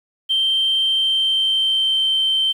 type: tone with pitch glide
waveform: sine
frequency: 3136 to 3113 Hz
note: G7 to G7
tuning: 0 to -13 cents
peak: -14 dBFS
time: 0.29-2.53 s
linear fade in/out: 20 ms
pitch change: -13 cents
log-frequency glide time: 0.82-2.15 s
effects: tanh soft clip ceiling -11 dBFS + 8-bit